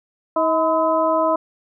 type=harmonic tone with a mistuned harmonic; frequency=319.5 Hz; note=D#4; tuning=46 cents sharp; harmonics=1 / 2 / 3 / 4; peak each=-24 / -18 / -20 / -25 dBFS; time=0.36-1.36 s; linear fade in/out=5 ms; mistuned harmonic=3; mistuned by=+92 cents; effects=none